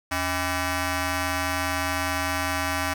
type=ring-modulated tone; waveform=10% pulse; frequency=360.5 Hz; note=F#4; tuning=45 cents flat; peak=-13 dBFS; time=0.11-2.94 s; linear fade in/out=10 ms; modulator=443 Hz; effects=none